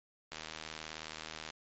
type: click train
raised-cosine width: 0.2 ms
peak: -24 dBFS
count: 94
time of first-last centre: 0.32-1.502 s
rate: 78.7 Hz
effects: MP3 32 kbps